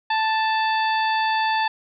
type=harmonic tone with a mistuned harmonic; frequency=880 Hz; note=A5; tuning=in tune; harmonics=1 / 2 / 3 / 4 / 5; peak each=-20 / -26 / -30 / -32 / -34 dBFS; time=0.1-1.68 s; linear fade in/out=5 ms; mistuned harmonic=5; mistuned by=+48 cents; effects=none